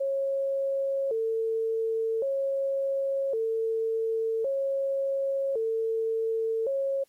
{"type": "tone with vibrato", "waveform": "sine", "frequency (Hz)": 495.1, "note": "B4", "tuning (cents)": 4, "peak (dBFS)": -25, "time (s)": [0, 7.04], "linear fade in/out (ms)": 10, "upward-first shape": "square", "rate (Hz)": 0.45, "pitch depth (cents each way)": 170, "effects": ["white hiss -69 dBFS RMS until 7.08 s", "AAC 48 kbps"]}